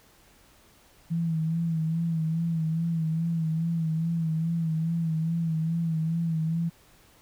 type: tone with vibrato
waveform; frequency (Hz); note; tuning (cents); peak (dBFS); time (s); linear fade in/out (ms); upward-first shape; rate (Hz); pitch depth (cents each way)
sine; 163.3; E3; -16; -24; 1.1-6.7; 20; sine; 2.4; 51
effects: pink hiss -58 dBFS RMS until 7.21 s